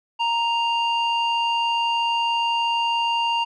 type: tone with low-pass filter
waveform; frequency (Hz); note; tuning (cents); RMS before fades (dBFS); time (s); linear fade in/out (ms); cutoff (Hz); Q
square; 932.3; A#5; 0; -22; 0.19-3.45; 20; 3100; 2.2
effects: none